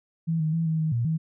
sine tone with pitch steps, 163.9 / 156.4 / 164.7 / 159.7 / 157.6 / 118.1 / 160.3 Hz, E3 / D#3 / E3 / D#3 / D#3 / A#2 / E3, -10 / +9 / -1 / +45 / +23 / +23 / -48 cents, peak -22 dBFS, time 0.27-1.18 s, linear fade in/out 20 ms, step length 130 ms, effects none

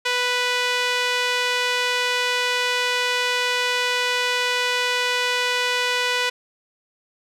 sawtooth tone with band-pass filter, 493.9 Hz, B4, in tune, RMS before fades -22 dBFS, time 0.05-6.3 s, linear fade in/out 10 ms, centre 2800 Hz, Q 0.99, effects none

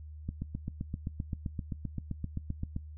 click train, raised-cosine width 5 ms, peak -22 dBFS, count 20, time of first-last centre 0.29-2.764 s, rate 7.68 Hz, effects noise-tail reverb RT60 0.1 s tail -19 dB re dry + added 76 Hz sine -43 dBFS peak until 2.97 s

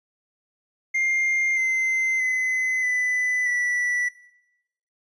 triangle tone with pitch steps, 2111 / 2072 / 2034 / 1997.1 / 1960.6 Hz, C7 / C7 / C7 / B6 / B6, +15 / -17 / -50 / +19 / -13 cents, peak -19 dBFS, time 0.94-4.09 s, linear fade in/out 10 ms, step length 630 ms, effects noise-tail reverb RT60 0.9 s tail -18 dB re dry + resampled to 22050 Hz

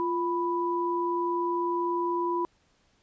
sine tone pair together, 347.2 / 989 Hz, F4 / B5, -10 / +2 cents, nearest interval octave + tritone, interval 1812 cents, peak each -28 dBFS, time 0-2.45 s, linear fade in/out 0 ms, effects pink hiss -67 dBFS RMS until 3.02 s + resampled to 16000 Hz

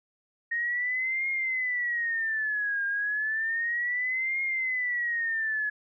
sine tone with vibrato, 1857 Hz, A#6, 7 cents flat, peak -26 dBFS, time 0.51-5.7 s, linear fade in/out 10 ms, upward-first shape triangle, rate 0.32 Hz, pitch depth 250 cents each way, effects none

